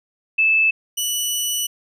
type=tone pair in turn; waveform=sine / 15% pulse; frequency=2624 / 2958 Hz; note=E7 / F#7; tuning=-9 / -1 cents; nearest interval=major second; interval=208 cents; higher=second; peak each=-13 dBFS; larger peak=neither; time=0.38-0.71 / 0.97-1.67 s; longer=second; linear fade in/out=10 ms; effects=none